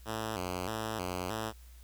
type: tone with vibrato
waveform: 5% pulse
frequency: 99.9 Hz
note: G2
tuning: 33 cents sharp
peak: -23 dBFS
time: 0.05-1.53 s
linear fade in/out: 50 ms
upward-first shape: square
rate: 1.6 Hz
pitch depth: 170 cents each way
effects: added 60 Hz sine -50 dBFS peak until 1.83 s + white hiss -62 dBFS RMS until 1.83 s